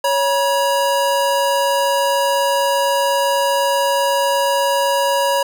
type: tone pair together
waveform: square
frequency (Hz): 556 / 962.7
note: C#5 / B5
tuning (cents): +5 / -45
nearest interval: minor seventh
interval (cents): 950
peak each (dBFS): -18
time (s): 0.04-5.43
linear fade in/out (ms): 5
effects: none